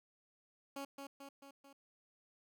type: tone with echo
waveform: 15% pulse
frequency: 277.2 Hz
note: C#4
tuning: in tune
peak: -36 dBFS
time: 0.76-0.85 s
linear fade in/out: 5 ms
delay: 220 ms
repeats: 4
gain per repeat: -4 dB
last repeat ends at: 1.73 s
effects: none